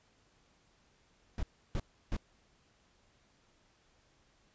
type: noise bursts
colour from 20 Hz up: brown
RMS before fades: -33 dBFS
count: 3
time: 1.38-2.167 s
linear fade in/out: 2 ms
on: 49 ms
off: 320 ms
effects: pink hiss -69 dBFS RMS until 4.54 s + resampled to 16000 Hz